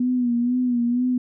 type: tone with vibrato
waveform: sine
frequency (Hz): 244.5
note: B3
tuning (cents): -17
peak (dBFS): -18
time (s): 0-1.18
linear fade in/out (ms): 5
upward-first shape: sine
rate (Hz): 2.1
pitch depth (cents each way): 55
effects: none